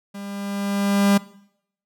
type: tone with level ramp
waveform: 45% pulse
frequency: 200 Hz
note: G3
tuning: 35 cents sharp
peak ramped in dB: -33 to -13 dBFS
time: 0.14-1.18 s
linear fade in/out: 10 ms
effects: noise-tail reverb RT60 0.7 s tail -19 dB re dry